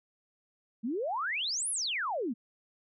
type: exponential two-way sweep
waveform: sine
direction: up then down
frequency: 207.7 to 11270 to 207.7 Hz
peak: -30 dBFS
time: 0.83-2.34 s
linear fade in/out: 20 ms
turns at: 1.7 s
effects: none